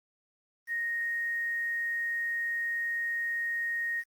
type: tone with quantisation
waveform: sine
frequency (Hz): 1864.7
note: A#6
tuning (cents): 0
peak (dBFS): -29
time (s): 0.67-4.04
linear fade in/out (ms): 50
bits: 9
effects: Opus 32 kbps